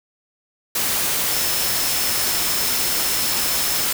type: tone in noise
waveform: sine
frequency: 5274 Hz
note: E8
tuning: in tune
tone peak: -28 dBFS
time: 1.31-3.85 s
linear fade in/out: 5 ms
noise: white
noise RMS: -21 dBFS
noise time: 0.75-3.93 s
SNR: -10 dB
effects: none